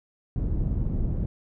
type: low-pass noise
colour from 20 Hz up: pink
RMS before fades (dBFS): -26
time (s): 0.36-1.26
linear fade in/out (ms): 2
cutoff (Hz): 190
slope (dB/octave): 12
effects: none